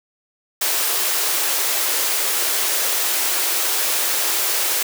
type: high-pass noise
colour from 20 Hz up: white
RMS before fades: -20 dBFS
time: 0.61-4.83 s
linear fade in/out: 5 ms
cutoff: 320 Hz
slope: 48 dB/octave
effects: none